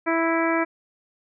harmonic tone, 329.6 Hz, E4, in tune, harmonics 1 / 2 / 3 / 4 / 5 / 6 / 7, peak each -23 / -26 / -28 / -29 / -30 / -31 / -31 dBFS, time 0.06-0.65 s, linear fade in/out 20 ms, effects none

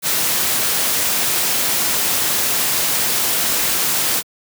white noise, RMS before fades -18 dBFS, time 0.02-4.23 s, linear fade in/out 50 ms, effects high-pass 100 Hz 12 dB/octave

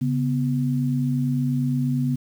sine tone pair together, 139.17 / 247.8 Hz, C#3 / B3, +7 / +6 cents, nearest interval minor seventh, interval 999 cents, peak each -22 / -23 dBFS, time 0.01-2.16 s, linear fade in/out 10 ms, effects 8-bit

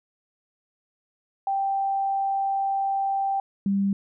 sine tone pair in turn, 784 / 197.71 Hz, G5 / G3, 0 / +15 cents, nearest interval 2 octaves, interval 2385 cents, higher first, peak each -22 / -20 dBFS, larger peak second, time 1.47-3.4 / 3.66-3.93 s, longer first, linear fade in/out 2 ms, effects none

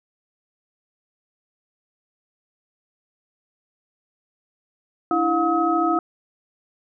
sine tone cluster, 296.7 / 330.5 / 716 / 1276 Hz, D4 / E4 / F5 / D#6, +18 / +5 / +43 / +43 cents, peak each -28 / -21 / -23 / -22 dBFS, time 5.11-5.99 s, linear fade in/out 2 ms, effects none

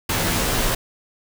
pink noise with comb filter, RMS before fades -21 dBFS, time 0.09-0.75 s, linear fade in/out 5 ms, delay 14 ms, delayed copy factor -0.85, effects none

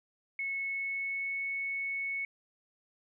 sine tone with pitch glide, 2196 to 2210 Hz, C#7 to C#7, -17 to -6 cents, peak -32 dBFS, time 0.39-2.25 s, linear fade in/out 2 ms, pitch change +11 cents, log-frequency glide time 0.53-1.44 s, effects none

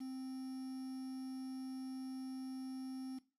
triangle tone with quantisation, 261.6 Hz, C4, in tune, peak -40 dBFS, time 0-3.19 s, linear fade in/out 10 ms, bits 10, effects noise-tail reverb RT60 0.3 s tail -17 dB re dry + resampled to 32000 Hz

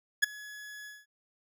40% pulse tone with ADSR envelope, 1692 Hz, G#6, 32 cents sharp, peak -18 dBFS, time 0.22-1.06 s, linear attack 16 ms, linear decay 11 ms, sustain -24 dB, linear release 200 ms, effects none

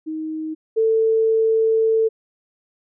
sine tone pair in turn, 314.2 / 445.4 Hz, D#4 / A4, +17 / +21 cents, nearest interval tritone, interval 604 cents, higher second, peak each -24 / -14 dBFS, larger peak second, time 0.06-0.55 / 0.76-2.09 s, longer second, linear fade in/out 20 ms, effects none

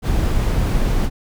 brown noise, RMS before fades -17 dBFS, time 0.02-1.1 s, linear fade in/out 50 ms, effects none

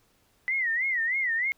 sine tone with vibrato, 1975.5 Hz, B6, in tune, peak -24 dBFS, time 0.48-1.52 s, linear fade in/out 0 ms, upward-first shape sine, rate 3.2 Hz, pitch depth 160 cents each way, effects pink hiss -66 dBFS RMS until 1.57 s

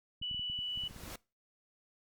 clicks, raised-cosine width 5 ms, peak -37 dBFS, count 12, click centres 0.216 / 0.313 / 0.346 / 0.395 / 0.499 / 0.59 / 0.775 / 0.837 / 0.91 / 0.963 / 1.036 / 1.078 s
sine tone, 2960 Hz, F#7, in tune, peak -35 dBFS, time 0.22-0.88 s, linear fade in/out 5 ms
pink noise with exponential growth, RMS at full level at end -43 dBFS, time 0.33-1.16 s, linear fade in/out 5 ms, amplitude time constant 180 ms
effects noise-tail reverb RT60 0.3 s tail -24 dB re dry + Opus 48 kbps

